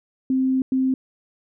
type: tone bursts at uneven times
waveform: sine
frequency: 261.6 Hz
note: C4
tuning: in tune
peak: -17 dBFS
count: 2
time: 0.3-0.62 / 0.72-0.94 s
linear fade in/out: 2 ms
effects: none